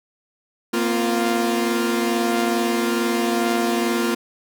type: chord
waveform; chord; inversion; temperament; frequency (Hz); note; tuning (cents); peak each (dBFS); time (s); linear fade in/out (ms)
sawtooth; Bb suspended second; none; equal with one note detuned; 233.1 / 255.4 / 349.2; Bb3 / C4 / F4; 0 / -42 / 0; -18 / -24 / -18; 0.73-4.15; 10
effects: none